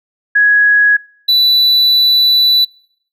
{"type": "tone pair in turn", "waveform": ["sine", "triangle"], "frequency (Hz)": [1669, 3970], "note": ["G#6", "B7"], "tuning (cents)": [8, 8], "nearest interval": "octave + minor third", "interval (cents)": 1500, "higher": "second", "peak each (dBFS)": -6, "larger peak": "neither", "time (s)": [[0.35, 0.97], [1.28, 2.65]], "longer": "second", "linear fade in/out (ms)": 10, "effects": ["noise-tail reverb RT60 0.7 s tail -26 dB re dry"]}